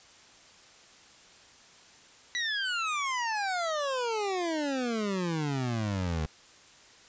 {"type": "exponential sweep", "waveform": "25% pulse", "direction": "down", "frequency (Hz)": [1975.5, 75.4], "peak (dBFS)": -25, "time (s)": [2.35, 6.26], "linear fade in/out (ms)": 0, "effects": ["white hiss -55 dBFS RMS until 7.08 s", "resampled to 16000 Hz"]}